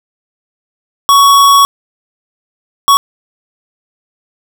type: tone bursts at uneven times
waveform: square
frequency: 1118 Hz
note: C#6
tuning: 14 cents sharp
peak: -4 dBFS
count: 2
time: 1.09-1.65 / 2.88-2.97 s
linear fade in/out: 0 ms
effects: none